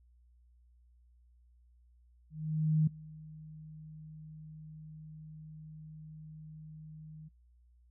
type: tone with ADSR envelope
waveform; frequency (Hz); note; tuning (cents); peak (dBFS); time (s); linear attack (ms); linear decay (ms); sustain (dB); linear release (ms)
sine; 155.56; D#3; 0; -23; 2.3-7.29; 570; 6; -23; 16
effects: noise-tail reverb RT60 0.1 s tail -18 dB re dry + added 60 Hz sine -61 dBFS peak until 7.9 s